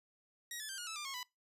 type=tone with pitch steps; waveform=10% pulse; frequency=1896 / 1728.6 / 1576 / 1436.9 / 1310.1 / 1194.4 / 1089 / 992.8 Hz; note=A#6 / A6 / G6 / F6 / E6 / D6 / C#6 / B5; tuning=+29 / -31 / +9 / +49 / -11 / +29 / -31 / +9 cents; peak=-33 dBFS; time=0.51-1.23 s; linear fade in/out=2 ms; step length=90 ms; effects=noise-tail reverb RT60 0.2 s tail -22 dB re dry + resampled to 32000 Hz